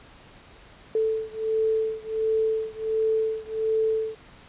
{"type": "beating tone pair", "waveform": "sine", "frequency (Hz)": [440, 441.4], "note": ["A4", "A4"], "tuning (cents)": [0, 5], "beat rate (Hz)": 1.4, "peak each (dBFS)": [-25, -26], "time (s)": [0.95, 4.15], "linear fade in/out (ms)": 2, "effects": ["pink hiss -50 dBFS RMS until 4.48 s", "resampled to 8000 Hz"]}